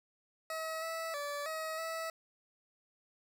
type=tone with pitch steps; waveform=20% pulse; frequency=641 / 653 / 578 / 636 / 651 Hz; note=E5 / E5 / D5 / D#5 / E5; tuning=-49 / -17 / -28 / +38 / -22 cents; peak=-32 dBFS; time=0.5-2.1 s; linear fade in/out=2 ms; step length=320 ms; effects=none